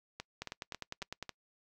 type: two click trains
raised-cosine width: 0.2 ms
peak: -22 / -23 dBFS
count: 9 / 5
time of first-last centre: 0.42-1.226 / 0.2-1.293 s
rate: 9.92 / 3.66 Hz
effects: noise-tail reverb RT60 0.1 s tail -25 dB re dry